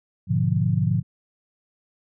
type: chord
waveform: sine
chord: G# diminished seventh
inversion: none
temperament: equal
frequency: 103.83 / 123.47 / 146.83 / 174.61 Hz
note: G#2 / B2 / D3 / F3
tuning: 0 / 0 / 0 / 0 cents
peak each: -24 dBFS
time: 0.27-1.03 s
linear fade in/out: 50 ms
effects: none